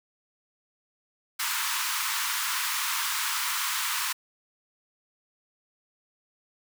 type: high-pass noise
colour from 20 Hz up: pink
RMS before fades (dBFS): -29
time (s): 1.39-4.13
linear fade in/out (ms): 10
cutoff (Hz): 920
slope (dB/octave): 96
effects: none